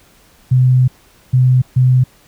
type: tone bursts at uneven times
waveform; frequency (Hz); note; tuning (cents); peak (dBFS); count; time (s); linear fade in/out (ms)
sine; 127.6; C3; -43; -7; 3; 0.51-0.88 / 1.33-1.62 / 1.76-2.04; 10
effects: pink hiss -49 dBFS RMS until 2.27 s